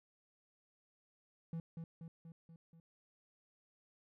triangle tone with echo, 164.81 Hz, E3, in tune, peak -37 dBFS, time 1.53-1.6 s, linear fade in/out 2 ms, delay 240 ms, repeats 5, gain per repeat -4 dB, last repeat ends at 2.8 s, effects none

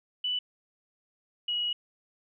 sine tone pair in turn, 2975 / 2909 Hz, F#7 / F#7, +9 / -30 cents, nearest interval unison, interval 39 cents, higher first, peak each -27 dBFS, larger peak neither, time 0.24-0.39 / 1.48-1.73 s, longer second, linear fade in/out 5 ms, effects none

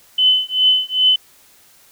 sine tone with tremolo, 3028 Hz, F#7, 39 cents sharp, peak -8 dBFS, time 0.18-1.16 s, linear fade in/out 5 ms, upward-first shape triangle, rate 2.5 Hz, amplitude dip 100%, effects white hiss -50 dBFS RMS until 1.91 s

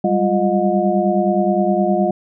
sine tone cluster, 191.7 / 201.3 / 350.9 / 619 / 723 Hz, G3 / G3 / F4 / D#5 / F#5, -38 / +46 / +8 / -9 / -40 cents, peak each -20 dBFS, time 0.04-2.11 s, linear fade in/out 5 ms, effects none

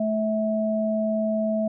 sine tone pair together, 217.7 / 650 Hz, A3 / E5, -18 / -24 cents, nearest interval octave + perfect fifth, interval 1894 cents, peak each -24 dBFS, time 0-1.68 s, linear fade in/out 5 ms, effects none

